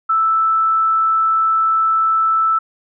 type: tone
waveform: sine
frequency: 1318.5 Hz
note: E6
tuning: in tune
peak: -12 dBFS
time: 0.09-2.59 s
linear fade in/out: 10 ms
effects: none